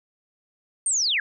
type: linear sweep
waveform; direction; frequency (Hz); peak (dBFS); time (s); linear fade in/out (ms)
sine; down; 8910 to 1568; -20; 0.86-1.2; 2
effects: none